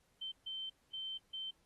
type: tone bursts at uneven times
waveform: sine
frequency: 3100 Hz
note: G7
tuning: 20 cents flat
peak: -40 dBFS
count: 4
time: 0.21-0.32 / 0.46-0.7 / 0.93-1.18 / 1.33-1.51 s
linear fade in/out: 10 ms
effects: pink hiss -75 dBFS RMS until 1.65 s + AAC 32 kbps